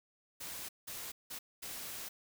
white noise bursts at uneven times, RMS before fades -44 dBFS, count 4, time 0.4-0.69 / 0.87-1.12 / 1.3-1.39 / 1.62-2.09 s, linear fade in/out 10 ms, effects none

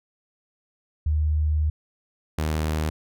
sine / sawtooth tone pair in turn, 76.4 / 77.69 Hz, D#2 / D#2, -31 / -2 cents, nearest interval unison, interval 29 cents, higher second, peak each -19 dBFS, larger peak neither, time 1.06-1.7 / 2.38-2.9 s, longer first, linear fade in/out 5 ms, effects none

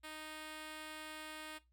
5% pulse tone, 310.2 Hz, D#4, 5 cents flat, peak -35 dBFS, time 0.03-1.59 s, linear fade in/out 20 ms, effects noise-tail reverb RT60 0.2 s tail -17 dB re dry + added 60 Hz sine -70 dBFS peak until 1.72 s

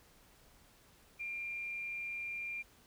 sine tone with amplitude modulation, 2388 Hz, D7, 28 cents sharp, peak -37 dBFS, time 1.19-2.63 s, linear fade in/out 20 ms, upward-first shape sine, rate 214 Hz, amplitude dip 25%, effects pink hiss -64 dBFS RMS until 2.86 s

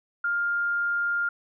sine tone, 1404 Hz, F6, 9 cents sharp, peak -23 dBFS, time 0.24-1.29 s, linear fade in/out 5 ms, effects none

